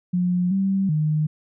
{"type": "tone with pitch steps", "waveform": "sine", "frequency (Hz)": [179, 193.7, 153.3], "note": ["F3", "G3", "D#3"], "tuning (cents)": [43, -20, -25], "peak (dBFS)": -18, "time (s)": [0.13, 1.27], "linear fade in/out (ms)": 10, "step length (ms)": 380, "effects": []}